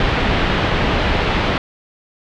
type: low-pass noise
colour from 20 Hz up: pink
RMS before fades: -17 dBFS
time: 0-1.58 s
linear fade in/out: 2 ms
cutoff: 3500 Hz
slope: 24 dB/octave
effects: none